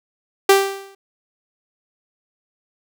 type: tone with exponential decay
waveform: sawtooth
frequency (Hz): 392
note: G4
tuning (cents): 0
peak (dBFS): -3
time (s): 0.49-0.95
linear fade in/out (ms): 5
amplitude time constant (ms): 100
effects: none